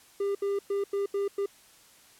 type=tone bursts at uneven times; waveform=triangle; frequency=399.5 Hz; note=G4; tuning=33 cents sharp; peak=-24 dBFS; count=6; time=0.2-0.35 / 0.42-0.59 / 0.7-0.84 / 0.93-1.06 / 1.14-1.28 / 1.38-1.46 s; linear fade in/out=5 ms; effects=white hiss -57 dBFS RMS until 2.19 s + low-pass 12000 Hz 12 dB/octave